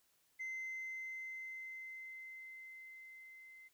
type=tone with level ramp; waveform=sine; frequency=2067 Hz; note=C7; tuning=22 cents flat; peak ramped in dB=-38 to -55 dBFS; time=0.39-3.69 s; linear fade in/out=20 ms; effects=tanh soft clip ceiling -39 dBFS + white hiss -75 dBFS RMS until 3.73 s

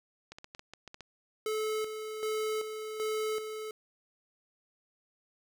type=clicks; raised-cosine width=0.2 ms; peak=-28 dBFS; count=9; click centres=0.32 / 0.385 / 0.444 / 0.549 / 0.594 / 0.736 / 0.877 / 0.944 / 1.007 s
type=tone with tremolo; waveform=square; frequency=433.1 Hz; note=A4; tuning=27 cents flat; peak=-31 dBFS; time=1.46-3.71 s; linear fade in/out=2 ms; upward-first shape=square; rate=1.3 Hz; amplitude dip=55%
effects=none

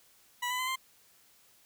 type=tone with pitch steps; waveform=20% pulse; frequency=979 / 1001.3 / 1024.1 / 1047.4 Hz; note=B5 / B5 / C6 / C6; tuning=-15 / +24 / -37 / +1 cents; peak=-26 dBFS; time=0.42-0.76 s; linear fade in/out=10 ms; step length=85 ms; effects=white hiss -63 dBFS RMS until 1.65 s

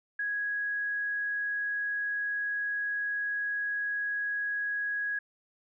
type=tone; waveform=sine; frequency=1661.2 Hz; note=G#6; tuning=in tune; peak=-29 dBFS; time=0.19-5.19 s; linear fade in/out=5 ms; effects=none

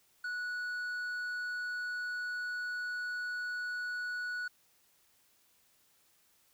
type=tone with tanh clipping; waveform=sine; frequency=1470 Hz; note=F#6; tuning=12 cents flat; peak=-36 dBFS; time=0.24-4.48 s; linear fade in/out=5 ms; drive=6 dB; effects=white hiss -69 dBFS RMS until 6.53 s

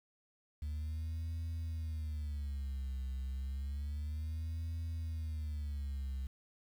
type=tone with vibrato; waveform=sine; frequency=73.42 Hz; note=D2; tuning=in tune; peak=-34 dBFS; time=0.62-6.27 s; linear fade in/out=5 ms; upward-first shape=sine; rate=0.3 Hz; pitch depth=200 cents each way; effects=tanh soft clip ceiling -35 dBFS + 10-bit

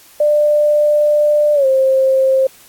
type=tone with pitch glide; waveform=sine; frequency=595 to 530.1 Hz; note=D5 to C5; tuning=+22 to +23 cents; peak=-9 dBFS; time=0.2-2.47 s; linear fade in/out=5 ms; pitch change=-199 cents; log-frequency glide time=1.54-1.66 s; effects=white hiss -44 dBFS RMS until 2.68 s + AAC 64 kbps

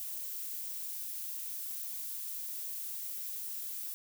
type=noise; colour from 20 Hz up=violet; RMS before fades=-40 dBFS; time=0-3.94 s; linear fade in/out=0 ms; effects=none

